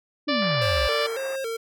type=exponential sweep; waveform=sine; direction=down; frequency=309.9 to 57.2 Hz; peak=-25 dBFS; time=0.27-0.88 s; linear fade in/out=10 ms
type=harmonic tone; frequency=586 Hz; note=D5; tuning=4 cents flat; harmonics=1 / 2 / 3 / 4 / 5 / 6 / 7 / 8 / 9; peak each=-26 / -29 / -31 / -32 / -33 / -34 / -34 / -35 / -36 dBFS; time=0.28-1.07 s; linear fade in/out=10 ms
type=band-pass noise; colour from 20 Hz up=white; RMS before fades=-40 dBFS; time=0.42-1.36 s; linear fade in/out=2 ms; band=360 to 2000 Hz; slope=48 dB/octave
type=tone with vibrato; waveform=square; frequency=493.9 Hz; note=B4; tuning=in tune; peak=-28 dBFS; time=0.61-1.57 s; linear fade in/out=10 ms; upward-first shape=square; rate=1.8 Hz; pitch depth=140 cents each way
effects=none